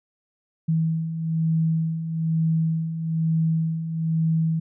sine beating tone pair, 160.8 / 161.9 Hz, E3 / E3, -43 / -31 cents, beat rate 1.1 Hz, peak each -28 / -21 dBFS, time 0.68-4.6 s, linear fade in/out 10 ms, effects none

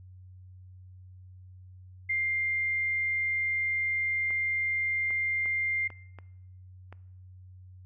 sine tone, 2100 Hz, C7, 6 cents sharp, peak -26 dBFS, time 2.09-5.88 s, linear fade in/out 10 ms
clicks, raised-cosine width 0.5 ms, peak -31 dBFS, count 6, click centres 4.306 / 5.106 / 5.458 / 5.903 / 6.187 / 6.926 s
effects noise-tail reverb RT60 0.9 s tail -20 dB re dry + added 92 Hz sine -47 dBFS peak until 7.85 s

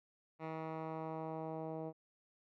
10% pulse tone with low-pass filter sweep, 159.6 Hz, D#3, 44 cents sharp, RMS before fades -43 dBFS, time 0.39-1.93 s, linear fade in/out 50 ms, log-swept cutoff 1800 to 600 Hz, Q 1.3, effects none

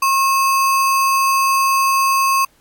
sine tone with sample-and-hold, 1080 Hz, C#6, 45 cents flat, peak -12 dBFS, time 0.02-2.45 s, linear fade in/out 5 ms, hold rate 3675 Hz, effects pink hiss -57 dBFS RMS until 2.6 s + AAC 64 kbps

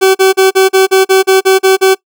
40% pulse tone bursts, 381.5 Hz, G4, 47 cents flat, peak -3 dBFS, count 11, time 0.01-1.95 s, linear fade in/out 20 ms, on 140 ms, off 40 ms, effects noise-tail reverb RT60 0.1 s tail -21 dB re dry

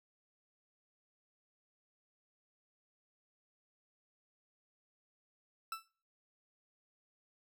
40% pulse tone with exponential decay, 1325 Hz, E6, 9 cents sharp, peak -34 dBFS, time 5.72-5.88 s, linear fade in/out 2 ms, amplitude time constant 33 ms, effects noise-tail reverb RT60 0.4 s tail -20 dB re dry

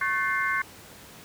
sine tone cluster, 1097 / 1519 / 1758 / 2107 Hz, C#6 / F#6 / A6 / C7, -18 / +45 / -2 / +12 cents, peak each -29 / -28 / -31 / -29 dBFS, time 0.01-0.62 s, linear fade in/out 5 ms, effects pink hiss -47 dBFS RMS until 1.24 s + high-pass 80 Hz 12 dB/octave

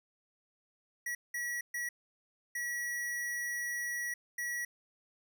square tone bursts at uneven times, 1928 Hz, B6, 42 cents flat, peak -35 dBFS, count 5, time 1.06-1.15 / 1.34-1.61 / 1.74-1.89 / 2.55-4.14 / 4.38-4.65 s, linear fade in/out 5 ms, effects none

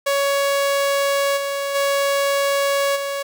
sawtooth tone with level steps, 559 Hz, C#5, 14 cents sharp, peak -13 / -18 / -13 / -19 dBFS, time 0.06-3.23 s, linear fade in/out 10 ms, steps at 1.36 / 1.74 / 2.95 s, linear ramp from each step 20 ms, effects none

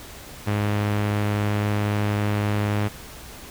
sawtooth tone with low-pass filter, 103.83 Hz, G#2, in tune, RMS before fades -23 dBFS, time 0.46-2.89 s, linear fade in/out 20 ms, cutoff 2700 Hz, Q 1.1, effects added 61 Hz sine -50 dBFS peak until 3.5 s + pink hiss -41 dBFS RMS until 3.5 s

